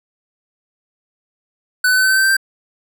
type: tone with pitch steps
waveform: square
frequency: 1497 / 1507.4 / 1517.9 / 1528.5 / 1539.1 / 1549.8 / 1560.6 / 1571.4 Hz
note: F#6 / F#6 / F#6 / G6 / G6 / G6 / G6 / G6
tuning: +20 / +32 / +44 / -44 / -32 / -20 / -8 / +4 cents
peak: -12 dBFS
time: 1.84-2.368 s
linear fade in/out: 5 ms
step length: 66 ms
effects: none